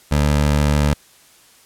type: tone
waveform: 20% pulse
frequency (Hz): 73.42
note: D2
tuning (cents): 0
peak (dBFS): -9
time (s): 0.11-0.94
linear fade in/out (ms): 10
effects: white hiss -50 dBFS RMS until 1.65 s + low-pass 12000 Hz 12 dB/octave